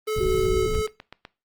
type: tone with tremolo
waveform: square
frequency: 432 Hz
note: A4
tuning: 32 cents flat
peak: -24 dBFS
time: 0.07-0.87 s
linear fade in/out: 10 ms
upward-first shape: triangle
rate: 4.2 Hz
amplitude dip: 25%
type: low-pass noise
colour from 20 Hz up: pink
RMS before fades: -28 dBFS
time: 0.16-0.82 s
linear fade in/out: 5 ms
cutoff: 150 Hz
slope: 12 dB/octave
type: tone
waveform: sine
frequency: 376.4 Hz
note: F#4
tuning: 30 cents sharp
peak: -21 dBFS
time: 0.2-0.67 s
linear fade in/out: 10 ms
type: click train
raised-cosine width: 0.3 ms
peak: -23 dBFS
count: 5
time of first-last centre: 0.75-1.251 s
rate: 7.98 Hz
effects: noise-tail reverb RT60 0.3 s tail -19 dB re dry + Opus 24 kbps